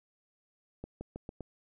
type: accelerating click train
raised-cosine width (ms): 2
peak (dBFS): -27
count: 5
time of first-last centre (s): 0.84-1.407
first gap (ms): 170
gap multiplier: 0.88
effects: none